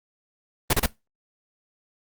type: noise bursts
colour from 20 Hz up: pink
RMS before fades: -19 dBFS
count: 3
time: 0.7-0.861 s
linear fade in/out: 5 ms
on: 33 ms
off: 31 ms
effects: noise-tail reverb RT60 0.2 s tail -20 dB re dry + Opus 32 kbps

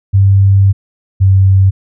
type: tone pair in turn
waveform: sine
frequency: 98 / 96.04 Hz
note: G2 / G2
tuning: 0 / -35 cents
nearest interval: unison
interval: 35 cents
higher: first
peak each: -4 dBFS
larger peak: neither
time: 0.13-0.73 / 1.2-1.71 s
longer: first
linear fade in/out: 20 ms
effects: none

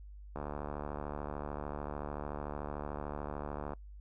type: click train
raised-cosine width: 1 ms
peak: -25 dBFS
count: 249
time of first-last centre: 0.36-3.734 s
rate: 73.5 Hz
effects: noise-tail reverb RT60 0.1 s tail -24 dB re dry + added 50 Hz sine -47 dBFS peak until 4 s

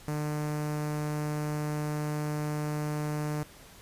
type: tone with notch filter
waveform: sawtooth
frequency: 150 Hz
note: D3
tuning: 37 cents sharp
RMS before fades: -32 dBFS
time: 0.08-3.43 s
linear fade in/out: 0 ms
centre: 3400 Hz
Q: 0.93
effects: pink hiss -52 dBFS RMS until 3.81 s + resampled to 32000 Hz

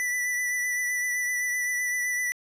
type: tone with vibrato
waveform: square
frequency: 1975.5 Hz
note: B6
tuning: in tune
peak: -26 dBFS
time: 0-2.32 s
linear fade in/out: 0 ms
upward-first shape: triangle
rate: 7.8 Hz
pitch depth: 24 cents each way
effects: resampled to 32000 Hz + 10-bit

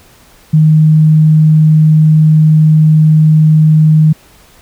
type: tone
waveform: sine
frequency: 155.56 Hz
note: D#3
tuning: in tune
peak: -3 dBFS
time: 0.53-4.13 s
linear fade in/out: 10 ms
effects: pink hiss -43 dBFS RMS until 4.61 s

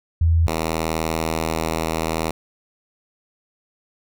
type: tone pair in turn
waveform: sine / 5% pulse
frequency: 82.41 / 80.62 Hz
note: E2 / E2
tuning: 0 / -38 cents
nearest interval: unison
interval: 38 cents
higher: first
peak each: -13 / -10 dBFS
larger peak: second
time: 0.21-0.47 / 0.47-2.31 s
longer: second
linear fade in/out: 5 ms
effects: none

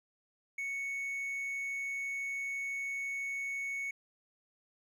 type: tone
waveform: triangle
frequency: 2217 Hz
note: C#7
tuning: in tune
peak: -33 dBFS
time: 0.58-3.91 s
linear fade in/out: 5 ms
effects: none

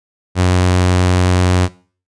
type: tone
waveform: sawtooth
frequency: 90.8 Hz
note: F#2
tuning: 32 cents flat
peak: -6 dBFS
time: 0.35-1.69 s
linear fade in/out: 50 ms
effects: noise-tail reverb RT60 0.4 s tail -19 dB re dry + resampled to 22050 Hz

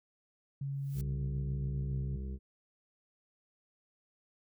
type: tone with pitch glide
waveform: sine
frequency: 138.59 to 134.88 Hz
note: C#3 to C#3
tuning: 0 to -47 cents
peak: -34 dBFS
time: 0.61-2.16 s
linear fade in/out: 5 ms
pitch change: -47 cents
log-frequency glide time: 1.77-2.04 s
type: noise with exponential growth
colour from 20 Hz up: blue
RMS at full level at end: -48 dBFS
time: 0.72-1.01 s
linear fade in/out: 0 ms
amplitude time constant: 62 ms
type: harmonic tone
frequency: 65.6 Hz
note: C2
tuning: 5 cents sharp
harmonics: 1 / 2 / 3 / 5 / 6 / 7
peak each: -37 / -48 / -45 / -56 / -54 / -60 dBFS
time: 0.94-2.39 s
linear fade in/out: 50 ms
effects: none

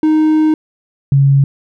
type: tone pair in turn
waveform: triangle / sine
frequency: 310.8 / 138.45 Hz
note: D#4 / C#3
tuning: -2 / -2 cents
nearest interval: octave + major second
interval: 1400 cents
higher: first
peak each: -6 dBFS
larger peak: neither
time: 0.03-0.54 / 1.12-1.44 s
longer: first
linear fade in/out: 2 ms
effects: none

